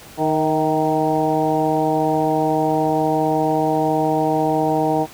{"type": "harmonic tone with a mistuned harmonic", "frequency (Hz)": 155.56, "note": "D#3", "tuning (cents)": 0, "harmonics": [1, 2, 3, 4, 5, 6], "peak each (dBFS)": [-26, -21, -23, -23, -21, -26], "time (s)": [0.17, 5.07], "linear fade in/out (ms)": 50, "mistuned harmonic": 4, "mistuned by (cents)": 39, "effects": ["pink hiss -41 dBFS RMS until 5.13 s", "high-pass 60 Hz 12 dB/octave"]}